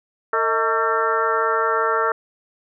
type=harmonic tone with a mistuned harmonic; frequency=225.6 Hz; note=A3; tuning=44 cents sharp; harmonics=2 / 3 / 4 / 5 / 6 / 7 / 8; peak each=-23 / -27 / -27 / -25 / -21 / -30 / -29 dBFS; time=0.33-2.12 s; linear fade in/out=2 ms; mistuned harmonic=3; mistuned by=-110 cents; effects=none